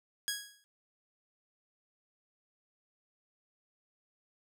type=tone with exponential decay; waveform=10% pulse; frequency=1656 Hz; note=G#6; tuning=5 cents flat; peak=-21 dBFS; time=0.28-0.64 s; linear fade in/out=0 ms; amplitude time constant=77 ms; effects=none